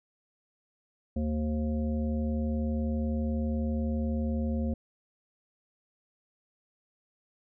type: harmonic tone with a mistuned harmonic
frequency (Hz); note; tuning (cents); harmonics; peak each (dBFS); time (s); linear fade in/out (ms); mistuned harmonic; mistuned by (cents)
76; D#2; -40; 1 / 3 / 5 / 7 / 9; -30 / -30 / -45 / -39 / -49; 1.16-4.74; 5; 9; +27
effects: none